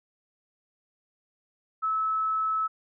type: tone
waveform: sine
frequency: 1300 Hz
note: E6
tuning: 24 cents flat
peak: -24 dBFS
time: 1.82-2.68 s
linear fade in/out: 20 ms
effects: none

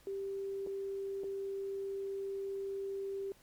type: tone with dropouts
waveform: sine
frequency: 392.4 Hz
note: G4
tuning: 2 cents sharp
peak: -36 dBFS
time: 0.07-3.32 s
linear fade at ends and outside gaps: 1 ms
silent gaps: 0.664-0.671 / 1.235-1.241 s
effects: pink hiss -64 dBFS RMS until 3.42 s + MP3 96 kbps

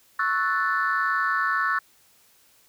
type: chord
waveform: sine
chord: F# minor seventh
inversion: second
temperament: equal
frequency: 1108.7 / 1318.5 / 1480 / 1760 Hz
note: C#6 / E6 / F#6 / A6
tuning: 0 / 0 / 0 / 0 cents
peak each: -26 dBFS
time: 0.19-1.79 s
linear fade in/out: 5 ms
effects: tanh soft clip ceiling -14 dBFS + white hiss -59 dBFS RMS until 2.68 s

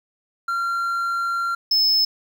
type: tone pair in turn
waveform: triangle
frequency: 1377 / 5221 Hz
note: F6 / E8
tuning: -25 / -17 cents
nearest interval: octave + major seventh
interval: 2308 cents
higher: second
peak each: -19 / -14 dBFS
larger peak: second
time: 0.48-1.55 / 1.71-2.05 s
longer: first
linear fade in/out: 5 ms
effects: 9-bit

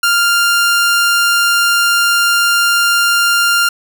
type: tone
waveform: sawtooth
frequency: 1396.9 Hz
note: F6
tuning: in tune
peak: -6 dBFS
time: 0.03-3.69 s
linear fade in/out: 5 ms
effects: none

